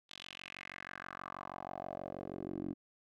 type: tone with band-pass filter sweep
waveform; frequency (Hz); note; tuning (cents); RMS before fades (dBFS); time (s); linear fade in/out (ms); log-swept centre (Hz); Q
10% pulse; 46.25; F#1; 0; -45; 0.09-2.74; 20; 3700 to 290; 3.3
effects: none